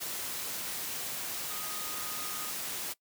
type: tone in noise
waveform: sine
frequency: 1244.5 Hz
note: D#6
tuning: in tune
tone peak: -45 dBFS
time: 1.49-2.51 s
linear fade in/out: 20 ms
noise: white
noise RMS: -37 dBFS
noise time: 0-2.94 s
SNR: -11 dB
effects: noise-tail reverb RT60 0.1 s tail -21 dB re dry + high-pass 100 Hz 12 dB/octave